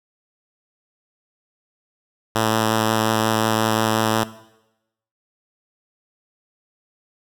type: tone with vibrato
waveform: 5% pulse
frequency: 110.6 Hz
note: A2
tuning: 9 cents sharp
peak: -6 dBFS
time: 2.35-4.24 s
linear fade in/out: 10 ms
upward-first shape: sine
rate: 5.6 Hz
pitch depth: 12 cents each way
effects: noise-tail reverb RT60 0.9 s tail -17 dB re dry